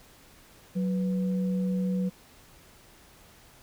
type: tone pair together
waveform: sine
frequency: 185 / 493.5 Hz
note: F#3 / B4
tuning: 0 / -1 cents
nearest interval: octave + perfect fourth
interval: 1699 cents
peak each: -25 / -37 dBFS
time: 0.75-2.1 s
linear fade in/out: 20 ms
effects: pink hiss -55 dBFS RMS until 3.62 s